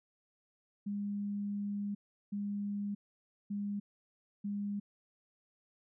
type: tone bursts at uneven times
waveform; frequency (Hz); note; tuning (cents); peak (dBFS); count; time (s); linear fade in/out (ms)
sine; 203.3; G#3; -37; -34; 4; 0.86-1.95 / 2.32-2.95 / 3.5-3.8 / 4.44-4.8; 10
effects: none